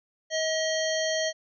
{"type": "harmonic tone with a mistuned harmonic", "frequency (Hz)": 635, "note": "D#5", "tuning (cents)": 35, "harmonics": [1, 3, 5, 7, 9, 10], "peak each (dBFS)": [-27, -32, -34, -35, -37, -37], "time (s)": [0.3, 1.33], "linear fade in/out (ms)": 50, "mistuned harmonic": 7, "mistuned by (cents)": -37, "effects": []}